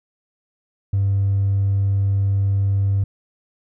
sine tone with hard clipping, 98.7 Hz, G2, 12 cents sharp, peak -16 dBFS, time 0.93-3.04 s, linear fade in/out 5 ms, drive 1 dB, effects none

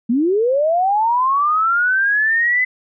sine linear sweep, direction up, 220.1 to 2031 Hz, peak -13 dBFS, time 0.09-2.65 s, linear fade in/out 10 ms, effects none

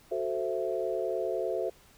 sine chord, F# half-diminished seventh, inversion none, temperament equal with one note detuned, 370 / 440 / 523.3 / 663.5 Hz, F#4 / A4 / C5 / E5, 0 / 0 / 0 / +11 cents, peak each -34 dBFS, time 0.11-1.7 s, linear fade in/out 10 ms, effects pink hiss -59 dBFS RMS until 1.97 s

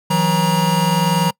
square tone cluster, 160.9 / 181.4 / 947 Hz, E3 / F#3 / A#5, -42 / -34 / +27 cents, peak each -19 dBFS, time 0.1-1.31 s, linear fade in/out 10 ms, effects noise-tail reverb RT60 0.1 s tail -25 dB re dry

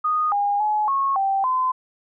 sine tone with pitch steps, 1237 / 813 / 848 / 1094 / 781 / 1025 Hz, D#6 / G#5 / G#5 / C#6 / G5 / C6, -10 / -37 / +36 / -23 / -7 / -36 cents, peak -18 dBFS, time 0.04-1.72 s, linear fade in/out 10 ms, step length 280 ms, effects none

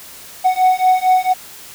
triangle beating tone pair, 740 / 744.4 Hz, F#5 / F#5, 0 / +10 cents, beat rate 4.4 Hz, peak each -12 dBFS, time 0.44-1.34 s, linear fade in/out 20 ms, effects white hiss -37 dBFS RMS until 1.74 s

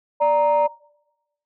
sine tone pair together, 587.8 / 932.3 Hz, D5 / A#5, +1 / 0 cents, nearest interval minor sixth, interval 799 cents, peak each -16 dBFS, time 0.2-0.68 s, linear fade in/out 20 ms, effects noise-tail reverb RT60 0.9 s tail -23 dB re dry + tanh soft clip ceiling -10 dBFS

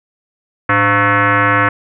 sine tone with frequency modulation, 110 Hz, A2, in tune, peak -9 dBFS, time 0.69-1.69 s, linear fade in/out 5 ms, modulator 404 Hz, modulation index 4.6, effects none

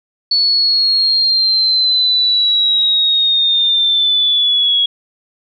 sine linear sweep, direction down, 4435 to 3322 Hz, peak -10 dBFS, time 0.31-4.86 s, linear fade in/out 5 ms, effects none

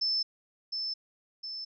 sine tone with echo, 5274 Hz, E8, in tune, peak -26 dBFS, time 0.01-0.23 s, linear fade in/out 10 ms, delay 710 ms, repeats 2, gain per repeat -5 dB, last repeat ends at 1.65 s, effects none

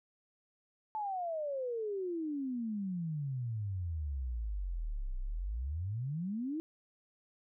sine exponential two-way sweep, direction down then up, 880 to 30.23 to 329.5 Hz, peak -34 dBFS, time 0.95-6.6 s, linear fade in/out 0 ms, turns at 5.18 s, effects none

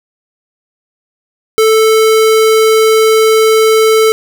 square tone, 440 Hz, A4, in tune, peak -6 dBFS, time 1.58-4.12 s, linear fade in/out 0 ms, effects none

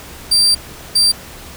35% pulse tone bursts at uneven times, 4699 Hz, D8, in tune, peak -8 dBFS, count 2, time 0.31-0.55 / 0.95-1.12 s, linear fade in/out 10 ms, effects added 70 Hz sine -42 dBFS peak until 1.56 s + pink hiss -35 dBFS RMS until 1.56 s

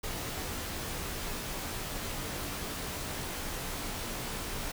pink noise with comb filter, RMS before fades -37 dBFS, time 0.03-4.72 s, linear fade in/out 10 ms, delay 19 ms, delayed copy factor -0.6, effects none

